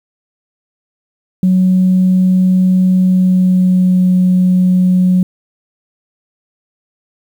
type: tone with pitch glide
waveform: sine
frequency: 185 to 182.88 Hz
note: F#3 to F#3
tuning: 0 to -20 cents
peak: -6 dBFS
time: 1.43-5.23 s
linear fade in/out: 2 ms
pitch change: -20 cents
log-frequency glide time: 2.97-4.08 s
effects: tanh soft clip ceiling -3 dBFS + 7-bit